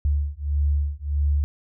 sine beating tone pair, 71.7 / 73.3 Hz, D2 / D2, -41 / -3 cents, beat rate 1.6 Hz, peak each -23 dBFS, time 0.05-1.44 s, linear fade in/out 0 ms, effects none

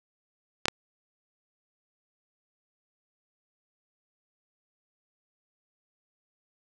clicks, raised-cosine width 0.2 ms, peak -6 dBFS, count 2, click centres 0.656 / 0.683 s, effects none

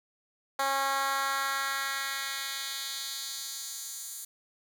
10% pulse tone with high-pass filter sweep, 273 Hz, C#4, 26 cents flat, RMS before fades -33 dBFS, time 0.59-4.25 s, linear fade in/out 5 ms, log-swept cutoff 730 to 8300 Hz, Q 1.3, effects none

